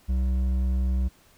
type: tone with hard clipping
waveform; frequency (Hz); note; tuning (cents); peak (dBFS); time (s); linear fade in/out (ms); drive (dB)
triangle; 63.9; C2; -40; -23; 0.08-1.09; 20; 10
effects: pink hiss -58 dBFS RMS until 1.37 s